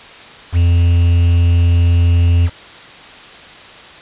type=tone with quantisation; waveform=triangle; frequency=86 Hz; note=F2; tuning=26 cents flat; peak=-6 dBFS; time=0.52-2.5 s; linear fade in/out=50 ms; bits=5; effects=white hiss -36 dBFS RMS until 4.01 s + resampled to 8000 Hz